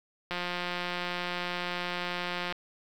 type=click train; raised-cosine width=0.3 ms; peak=-17 dBFS; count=393; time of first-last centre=0.31-2.525 s; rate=177 Hz; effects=8-bit